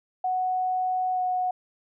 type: tone with pitch glide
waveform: sine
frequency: 740 to 733.6 Hz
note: F#5 to F#5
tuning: 0 to -15 cents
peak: -23 dBFS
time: 0.24-1.51 s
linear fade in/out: 5 ms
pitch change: -15 cents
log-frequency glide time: 1.13-1.2 s
effects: none